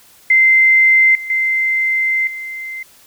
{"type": "tone with level steps", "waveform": "sine", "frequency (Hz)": 2078, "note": "C7", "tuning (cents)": -12, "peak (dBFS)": [-7, -24, -13, -24], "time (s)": [0.3, 2.83], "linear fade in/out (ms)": 5, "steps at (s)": [1.15, 1.3, 2.27], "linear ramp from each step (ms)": 2, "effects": ["white hiss -47 dBFS RMS until 3.06 s"]}